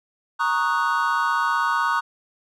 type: chord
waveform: triangle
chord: D# minor seventh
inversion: second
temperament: equal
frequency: 932.3 / 1108.7 / 1244.5 / 1480 Hz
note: A#5 / C#6 / D#6 / F#6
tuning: 0 / 0 / 0 / 0 cents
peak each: -23 dBFS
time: 0.39-2.01 s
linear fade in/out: 20 ms
effects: none